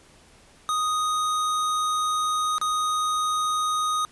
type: tone with dropouts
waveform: square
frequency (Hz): 1244.5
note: D#6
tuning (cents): 0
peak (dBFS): -23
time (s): 0.69-4.05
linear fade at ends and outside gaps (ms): 0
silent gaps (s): 2.582-2.614
effects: pink hiss -54 dBFS RMS until 4.11 s + resampled to 24000 Hz